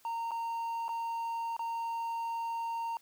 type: tone with dropouts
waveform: triangle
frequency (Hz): 922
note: A#5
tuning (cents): -19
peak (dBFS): -31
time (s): 0.05-2.97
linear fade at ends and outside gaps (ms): 1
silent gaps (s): 0.309-0.316 / 0.882-0.891 / 1.566-1.593
effects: white hiss -64 dBFS RMS until 3.01 s